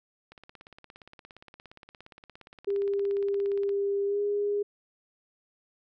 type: click train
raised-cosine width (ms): 0.3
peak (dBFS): -32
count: 59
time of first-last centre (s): 0.32-3.692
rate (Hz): 17.2
type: tone with pitch glide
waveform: sine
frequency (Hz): 400 to 409.3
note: G4 to G#4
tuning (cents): +35 to -25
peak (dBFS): -25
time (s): 2.67-4.63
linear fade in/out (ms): 10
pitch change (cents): +40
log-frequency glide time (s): 4.06-4.2
effects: none